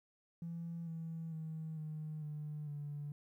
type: tone with pitch steps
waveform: triangle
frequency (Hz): 168.1 / 163.41 / 158.85 / 154.42 / 150.11 / 145.92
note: E3 / E3 / D#3 / D#3 / D3 / D3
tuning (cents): +34 / -15 / +36 / -13 / +38 / -11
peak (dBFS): -37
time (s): 0.42-3.12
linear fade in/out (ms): 2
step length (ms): 450
effects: tanh soft clip ceiling -38 dBFS + 13-bit